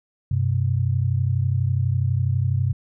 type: tone pair together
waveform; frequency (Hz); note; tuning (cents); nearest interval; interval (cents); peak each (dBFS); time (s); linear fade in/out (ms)
sine; 95.97 / 128.1; G2 / C3; -36 / -36; perfect fourth; 500; -21; 0.31-2.73; 5
effects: none